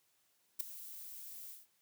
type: noise with ADSR envelope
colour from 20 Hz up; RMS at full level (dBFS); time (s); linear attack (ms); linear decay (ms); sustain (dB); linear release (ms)
violet; -33; 0.59-1.67; 14; 7; -16; 180
effects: white hiss -75 dBFS RMS until 1.81 s + high-pass 80 Hz 12 dB/octave